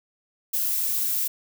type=noise; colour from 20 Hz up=violet; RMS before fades=-25 dBFS; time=0.53-1.28 s; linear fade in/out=10 ms; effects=none